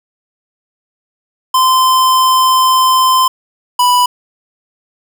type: tone pair in turn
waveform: square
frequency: 1034 / 987.6 Hz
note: C6 / B5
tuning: -21 / 0 cents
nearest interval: minor second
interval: 79 cents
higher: first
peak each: -8 dBFS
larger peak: neither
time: 1.54-3.28 / 3.79-4.06 s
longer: first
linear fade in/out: 5 ms
effects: none